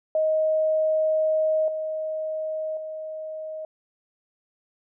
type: tone with level steps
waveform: sine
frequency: 627 Hz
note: D#5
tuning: 13 cents sharp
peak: -19 / -26 / -31 dBFS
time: 0.15-3.65 s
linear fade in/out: 2 ms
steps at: 1.68 / 2.77 s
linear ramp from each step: 2 ms
effects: none

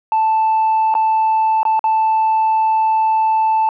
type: tone with dropouts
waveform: sine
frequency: 880 Hz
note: A5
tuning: in tune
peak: -10 dBFS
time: 0.12-3.69 s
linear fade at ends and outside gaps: 1 ms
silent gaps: 0.941-0.951 / 1.631-1.652 / 1.793-1.841 s
effects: tanh soft clip ceiling -10 dBFS

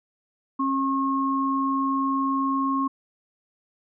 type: tone pair together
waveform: sine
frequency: 270.8 / 1083 Hz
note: C#4 / C#6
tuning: -40 / -41 cents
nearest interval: 2 octaves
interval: 2399 cents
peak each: -24 dBFS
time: 0.59-2.88 s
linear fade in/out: 10 ms
effects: none

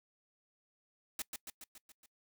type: noise with echo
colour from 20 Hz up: white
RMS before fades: -38 dBFS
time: 1.19-1.22 s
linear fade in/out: 2 ms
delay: 140 ms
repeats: 6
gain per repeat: -4 dB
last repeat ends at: 2.06 s
effects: noise-tail reverb RT60 0.1 s tail -23 dB re dry

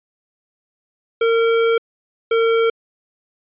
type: tone pair in turn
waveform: square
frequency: 458 / 455.9 Hz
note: A#4 / A#4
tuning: -31 / -39 cents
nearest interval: unison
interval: 8 cents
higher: first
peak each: -14 dBFS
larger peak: neither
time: 1.21-1.78 / 2.31-2.7 s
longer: first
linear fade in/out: 5 ms
effects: resampled to 8000 Hz

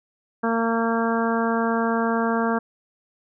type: harmonic tone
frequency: 228.8 Hz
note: A#3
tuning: 32 cents flat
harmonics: 1 / 2 / 3 / 4 / 5 / 6 / 7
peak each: -23 / -26 / -28 / -29 / -30 / -31 / -31 dBFS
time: 0.43-2.59 s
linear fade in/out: 10 ms
effects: none

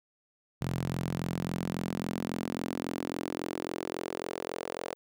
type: tone with high-pass filter sweep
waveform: sawtooth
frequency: 43.65 Hz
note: F1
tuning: in tune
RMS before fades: -35 dBFS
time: 0.61-4.95 s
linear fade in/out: 0 ms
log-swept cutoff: 130 to 500 Hz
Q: 2.5
effects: none

